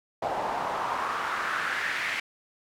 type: noise with band-pass filter sweep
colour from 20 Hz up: pink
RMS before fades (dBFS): -30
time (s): 0.22-2.2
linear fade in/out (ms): 5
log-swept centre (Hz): 700 to 2100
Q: 3.1
effects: none